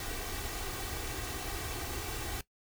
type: noise with comb filter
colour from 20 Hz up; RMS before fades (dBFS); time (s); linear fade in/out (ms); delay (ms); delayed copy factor
pink; -38; 0-2.41; 2; 2.6; +0.6
effects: noise-tail reverb RT60 0.1 s tail -18 dB re dry